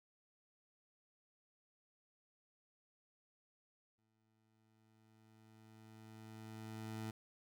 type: tone with exponential growth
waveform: 20% pulse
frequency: 110 Hz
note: A2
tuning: in tune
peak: -37 dBFS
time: 3.98-7.11 s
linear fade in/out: 5 ms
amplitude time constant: 680 ms
effects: none